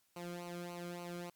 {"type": "tone with flanger", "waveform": "sawtooth", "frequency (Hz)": 174.61, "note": "F3", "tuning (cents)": 0, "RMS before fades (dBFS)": -45, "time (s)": [0.16, 1.3], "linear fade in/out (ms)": 5, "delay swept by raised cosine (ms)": [0.57, 1.12], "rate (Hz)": 3.5, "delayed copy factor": -0.8, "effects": ["white hiss -75 dBFS RMS until 1.35 s", "Opus 48 kbps"]}